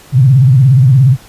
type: tone with vibrato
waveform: sine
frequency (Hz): 130.81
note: C3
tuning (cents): 0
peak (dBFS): -3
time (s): 0.12-1.17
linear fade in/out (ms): 50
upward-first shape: sine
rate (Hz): 17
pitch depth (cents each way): 160
effects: pink hiss -39 dBFS RMS until 1.28 s + resampled to 32000 Hz